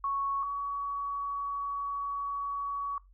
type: tone pair in turn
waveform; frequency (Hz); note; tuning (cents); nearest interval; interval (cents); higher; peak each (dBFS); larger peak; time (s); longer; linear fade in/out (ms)
sine; 1108.7 / 1128.1; C#6 / C#6; 0 / +30; unison; 30; second; -28 / -31; first; 0.04-0.43 / 0.43-2.98; second; 2
effects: noise-tail reverb RT60 0.2 s tail -20 dB re dry + added 46 Hz sine -55 dBFS peak until 3.13 s